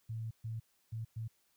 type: tone bursts at uneven times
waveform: sine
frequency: 112.3 Hz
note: A2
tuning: 36 cents sharp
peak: -37 dBFS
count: 4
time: 0.09-0.31 / 0.44-0.6 / 0.92-1.05 / 1.16-1.28 s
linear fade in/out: 10 ms
effects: white hiss -74 dBFS RMS until 1.56 s